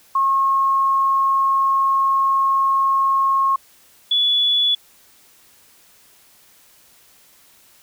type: tone pair in turn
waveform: sine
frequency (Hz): 1084 / 3423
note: C#6 / A7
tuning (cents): -39 / -48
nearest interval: octave + minor sixth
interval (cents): 1991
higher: second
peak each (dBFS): -14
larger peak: neither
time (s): 0.15-3.56 / 4.11-4.75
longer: first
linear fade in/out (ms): 5
effects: white hiss -52 dBFS RMS until 7.82 s